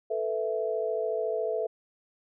sine chord, A suspended second, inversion none, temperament equal, 440 / 493.9 / 659.3 Hz, A4 / B4 / E5, 0 / 0 / 0 cents, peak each -30 / -33 / -31 dBFS, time 0.1-1.67 s, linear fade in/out 10 ms, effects none

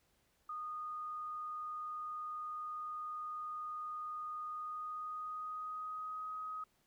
sine tone with pitch glide, 1232 to 1260.1 Hz, D#6 to D#6, -17 to +22 cents, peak -40 dBFS, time 0.49-6.64 s, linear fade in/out 5 ms, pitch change +39 cents, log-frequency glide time 4.45-6.37 s, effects pink hiss -75 dBFS RMS until 6.86 s

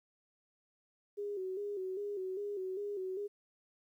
sine tone with vibrato, 391.6 Hz, G4, 2 cents flat, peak -36 dBFS, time 1.17-3.28 s, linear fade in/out 20 ms, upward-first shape square, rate 2.5 Hz, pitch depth 76 cents each way, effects 12-bit

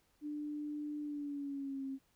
sine tone with pitch glide, 296.9 to 269.1 Hz, D4 to C4, +19 to +49 cents, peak -38 dBFS, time 0.21-1.99 s, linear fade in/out 50 ms, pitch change -170 cents, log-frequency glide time 1.01-1.85 s, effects pink hiss -74 dBFS RMS until 2.15 s

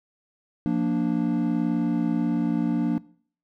triangle chord, Bb major, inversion second, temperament equal, 174.61 / 233.1 / 293.7 Hz, F3 / Bb3 / D4, 0 / 0 / 0 cents, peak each -25 / -23 / -23 dBFS, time 0.66-2.98 s, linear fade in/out 0 ms, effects noise-tail reverb RT60 0.5 s tail -20 dB re dry

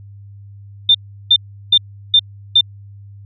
sine tone bursts, 3592 Hz, A7, 35 cents sharp, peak -6 dBFS, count 5, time 0.89-2.61 s, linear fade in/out 5 ms, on 56 ms, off 360 ms, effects added 100 Hz sine -35 dBFS peak until 3.25 s

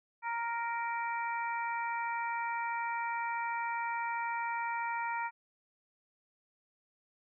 harmonic tone, 466.2 Hz, A#4, in tune, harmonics 2 / 3 / 4 / 5, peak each -34 / -41 / -42 / -42 dBFS, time 0.22-5.31 s, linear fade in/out 50 ms, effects none

